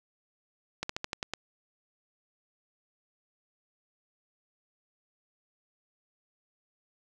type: slowing click train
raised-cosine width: 0.2 ms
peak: -15 dBFS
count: 7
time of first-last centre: 0.83-1.336 s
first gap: 64 ms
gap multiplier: 1.11
effects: none